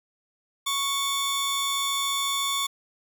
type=tone pair together; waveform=sawtooth; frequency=1108.7 / 3526 Hz; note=C#6 / A7; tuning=0 / +3 cents; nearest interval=octave + minor sixth; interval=2003 cents; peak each=-24 dBFS; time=0.66-2.67 s; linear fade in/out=10 ms; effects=none